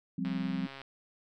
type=chord; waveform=sine; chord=F suspended second; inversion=none; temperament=just; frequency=174.61 / 196.44 / 261.9 Hz; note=F3 / G3 / C4; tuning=0 / +4 / +2 cents; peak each=-35 dBFS; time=0.18-0.67 s; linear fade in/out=5 ms
type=click train; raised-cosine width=0.3 ms; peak=-29 dBFS; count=78; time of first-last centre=0.25-0.816 s; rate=136 Hz
effects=none